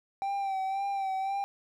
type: tone with vibrato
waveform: triangle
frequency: 780 Hz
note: G5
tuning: 9 cents flat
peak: -27 dBFS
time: 0.22-1.44 s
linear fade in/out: 0 ms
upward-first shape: sine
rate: 1.9 Hz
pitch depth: 39 cents each way
effects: none